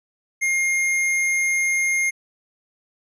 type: tone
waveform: square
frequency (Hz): 2129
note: C7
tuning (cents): +30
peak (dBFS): -19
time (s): 0.41-2.11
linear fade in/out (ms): 20
effects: low-pass 12000 Hz 12 dB/octave